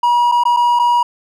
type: tone with dropouts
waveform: triangle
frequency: 961 Hz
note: B5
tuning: 48 cents flat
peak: -8 dBFS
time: 0.03-1.03 s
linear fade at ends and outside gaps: 5 ms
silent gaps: 0.316-0.32 / 0.437-0.452 / 0.565-0.569 / 0.791-0.795 s
effects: none